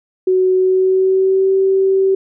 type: tone with pitch glide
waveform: sine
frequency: 372 to 384.7 Hz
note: F#4 to G4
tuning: +9 to -33 cents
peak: -10 dBFS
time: 0.27-2.15 s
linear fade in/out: 5 ms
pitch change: +58 cents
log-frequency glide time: 0.55-1.53 s
effects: none